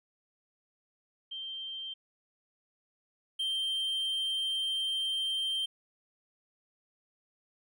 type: tone pair in turn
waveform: sine / triangle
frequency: 3146 / 3146 Hz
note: G7 / G7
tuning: +6 / +6 cents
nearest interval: unison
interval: 0 cents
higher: neither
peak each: -37 / -28 dBFS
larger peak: second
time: 1.31-1.94 / 3.39-5.66 s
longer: second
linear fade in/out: 10 ms
effects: none